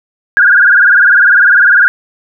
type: tone with vibrato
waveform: sine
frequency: 1533 Hz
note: G6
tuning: 39 cents flat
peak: -3 dBFS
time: 0.37-1.88 s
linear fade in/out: 0 ms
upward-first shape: sine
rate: 20 Hz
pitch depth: 140 cents each way
effects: none